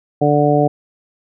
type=harmonic tone; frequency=146.83 Hz; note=D3; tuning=in tune; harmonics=1 / 2 / 3 / 4 / 5; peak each=-17 / -17 / -17 / -17 / -17 dBFS; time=0.21-0.68 s; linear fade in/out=10 ms; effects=none